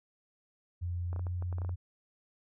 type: tone with pitch glide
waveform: sine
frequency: 87.6 to 89.03 Hz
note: F2 to F2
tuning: +6 to +34 cents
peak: -32 dBFS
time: 0.81-1.76 s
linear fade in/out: 20 ms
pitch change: +28 cents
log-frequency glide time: 1.13-1.21 s
type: clicks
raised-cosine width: 1 ms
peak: -32 dBFS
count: 10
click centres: 1.13 / 1.162 / 1.194 / 1.268 / 1.424 / 1.527 / 1.584 / 1.618 / 1.648 / 1.693 s
effects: none